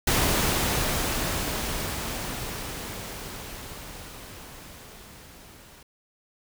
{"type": "noise with level ramp", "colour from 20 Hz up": "pink", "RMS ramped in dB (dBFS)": [-22, -50], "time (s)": [0.07, 5.83], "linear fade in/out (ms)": 5, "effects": []}